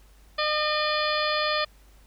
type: harmonic tone with a mistuned harmonic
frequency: 607 Hz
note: D#5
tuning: 43 cents flat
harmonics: 1 / 2 / 3 / 4 / 5 / 6 / 7 / 8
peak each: -28 / -28 / -31 / -33 / -37 / -33 / -33 / -34 dBFS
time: 0.38-1.65 s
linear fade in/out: 10 ms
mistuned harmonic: 6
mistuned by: -85 cents
effects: added 50 Hz sine -52 dBFS peak until 2.06 s + pink hiss -60 dBFS RMS until 2.06 s